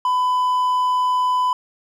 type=tone; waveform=triangle; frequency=1002 Hz; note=B5; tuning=25 cents sharp; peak=-14 dBFS; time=0.05-1.53 s; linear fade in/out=2 ms; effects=none